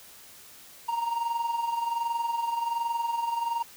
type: tone with amplitude modulation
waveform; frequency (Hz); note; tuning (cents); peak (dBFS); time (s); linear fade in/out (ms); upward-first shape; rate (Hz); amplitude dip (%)
triangle; 932.3; A#5; 0; -22; 0.88-3.63; 10; sine; 21.3; 60
effects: white hiss -50 dBFS RMS until 3.76 s